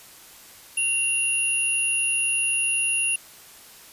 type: tone pair together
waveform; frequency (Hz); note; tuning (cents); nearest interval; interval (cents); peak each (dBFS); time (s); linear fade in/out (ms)
sine; 2761 / 10416; F7 / E9; -20 / -22; octave + major seventh; 2298; -24 / -23; 0.77-3.16; 5
effects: white hiss -47 dBFS RMS until 3.92 s + resampled to 32000 Hz